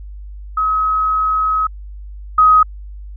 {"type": "tone pair in turn", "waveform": "sine", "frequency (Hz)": [1276, 1259.9], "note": ["D#6", "D#6"], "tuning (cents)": [43, 21], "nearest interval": "unison", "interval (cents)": 22, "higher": "first", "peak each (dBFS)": [-13, -6], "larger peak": "second", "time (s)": [[0.57, 1.67], [2.38, 2.63]], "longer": "first", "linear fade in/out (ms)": 5, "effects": ["added 50 Hz sine -29 dBFS peak until 3.16 s"]}